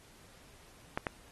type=clicks; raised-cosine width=0.5 ms; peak=-16 dBFS; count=2; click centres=0.975 / 1.068 s; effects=pink hiss -59 dBFS RMS until 1.31 s + AAC 32 kbps